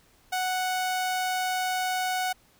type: tone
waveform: sawtooth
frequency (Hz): 740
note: F#5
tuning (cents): 0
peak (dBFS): -22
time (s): 0.32-2.33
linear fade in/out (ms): 10
effects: pink hiss -61 dBFS RMS until 2.59 s